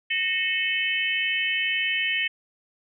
sine tone cluster, 1846 / 2194 / 2599 / 3041 Hz, A#6 / C#7 / E7 / F#7, -17 / -18 / -25 / +47 cents, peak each -28 dBFS, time 0.1-2.28 s, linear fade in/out 10 ms, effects none

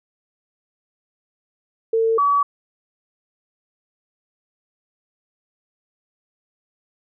sine tone pair in turn, 450.6 / 1140 Hz, A4 / C#6, +41 / +48 cents, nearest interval octave + major third, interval 1607 cents, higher second, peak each -15 / -14 dBFS, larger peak second, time 1.93-2.18 / 2.18-2.43 s, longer neither, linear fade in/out 5 ms, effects none

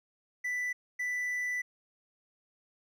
triangle tone bursts at uneven times, 1982 Hz, B6, 6 cents sharp, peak -29 dBFS, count 2, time 0.44-0.73 / 0.99-1.62 s, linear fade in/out 10 ms, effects none

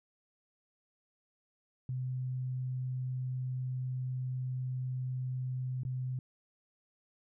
sine tone with dropouts, 128 Hz, C3, 38 cents flat, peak -33 dBFS, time 1.89-6.19 s, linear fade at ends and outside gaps 2 ms, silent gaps 5.834-5.85 s, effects none

